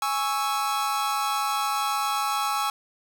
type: chord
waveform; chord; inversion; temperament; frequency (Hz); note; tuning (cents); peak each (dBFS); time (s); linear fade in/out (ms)
45% pulse; C# minor; second; equal; 830.6 / 1108.7 / 1318.5; G#5 / C#6 / E6; 0 / 0 / 0; -28 / -29 / -28; 0.02-2.7; 2
effects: none